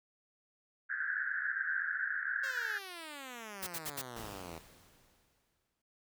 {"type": "band-pass noise", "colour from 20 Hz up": "white", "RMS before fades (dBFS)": -36, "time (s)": [0.89, 2.79], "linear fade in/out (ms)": 20, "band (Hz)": [1500, 1700], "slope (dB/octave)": 96}
{"type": "exponential sweep", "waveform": "5% pulse", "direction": "down", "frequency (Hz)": [554.4, 79], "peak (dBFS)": -33, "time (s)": [2.43, 4.59], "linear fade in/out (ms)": 10}
{"type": "noise bursts", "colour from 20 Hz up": "white", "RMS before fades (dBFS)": -39, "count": 4, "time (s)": [3.62, 4.019], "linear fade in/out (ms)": 10, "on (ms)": 51, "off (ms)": 65}
{"type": "noise with exponential decay", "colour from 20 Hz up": "pink", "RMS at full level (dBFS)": -46, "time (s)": [4.16, 5.82], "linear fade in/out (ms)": 5, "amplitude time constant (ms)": 360}
{"effects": []}